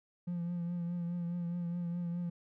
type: tone with vibrato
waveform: triangle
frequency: 173.2 Hz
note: F3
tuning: 14 cents flat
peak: -31 dBFS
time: 0.27-2.3 s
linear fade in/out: 10 ms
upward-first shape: triangle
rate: 4.8 Hz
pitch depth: 37 cents each way
effects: tanh soft clip ceiling -28 dBFS